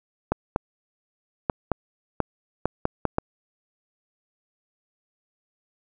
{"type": "clicks", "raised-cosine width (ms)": 1, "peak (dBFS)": -7, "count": 9, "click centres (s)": [0.32, 0.561, 1.498, 1.717, 2.203, 2.656, 2.854, 3.053, 3.184], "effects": []}